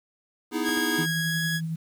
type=chord; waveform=square; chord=E major seventh; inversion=second; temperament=equal; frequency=246.9 / 311.1 / 329.6 / 415.3 Hz; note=B3 / D#4 / E4 / G#4; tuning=0 / 0 / 0 / 0 cents; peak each=-33 / -30 / -32 / -34 dBFS; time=0.51-1.07 s; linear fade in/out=50 ms
type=tone with pitch glide; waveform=sawtooth; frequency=1641 to 1669.7 Hz; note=G#6 to G#6; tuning=-21 to +9 cents; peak=-23 dBFS; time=0.63-1.61 s; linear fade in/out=50 ms; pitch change=+30 cents; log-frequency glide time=0.92-1.4 s
type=clicks; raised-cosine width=0.5 ms; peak=-22 dBFS; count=2; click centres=0.69 / 0.774 s
type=tone with tremolo; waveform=sine; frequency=162.2 Hz; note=E3; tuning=28 cents flat; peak=-26 dBFS; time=0.98-1.76 s; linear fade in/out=10 ms; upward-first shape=sine; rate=11 Hz; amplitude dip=30%
effects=9-bit